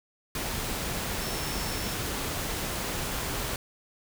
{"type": "tone in noise", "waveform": "sine", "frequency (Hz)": 5380, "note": "E8", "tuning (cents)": 34, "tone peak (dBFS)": -41, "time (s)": [1.21, 1.94], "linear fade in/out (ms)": 2, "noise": "pink", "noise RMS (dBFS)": -32, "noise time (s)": [0.35, 3.56], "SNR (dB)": -12, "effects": []}